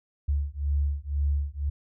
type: beating tone pair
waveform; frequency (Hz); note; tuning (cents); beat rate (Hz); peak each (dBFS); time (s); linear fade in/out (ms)
sine; 70.7 / 72.7; C#2 / D2; +35 / -17; 2; -27 / -27; 0.28-1.7; 10
effects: none